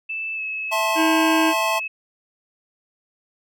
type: tone with pitch glide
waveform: sine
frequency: 2637 to 2587 Hz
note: E7 to E7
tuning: 0 to -33 cents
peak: -25 dBFS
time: 0.09-1.88 s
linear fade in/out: 10 ms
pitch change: -33 cents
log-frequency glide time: 0.35-0.41 s
type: chord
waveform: square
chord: A minor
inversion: second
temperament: equal with one note detuned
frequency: 659.3 / 880 / 1063 Hz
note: E5 / A5 / C6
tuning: 0 / 0 / +27 cents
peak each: -25 dBFS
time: 0.71-1.8 s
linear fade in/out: 20 ms
type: harmonic tone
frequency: 320 Hz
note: D#4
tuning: 49 cents sharp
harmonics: 1 / 3 / 5 / 7 / 9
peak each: -18 / -28 / -27 / -36 / -33 dBFS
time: 0.95-1.54 s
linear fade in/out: 50 ms
effects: none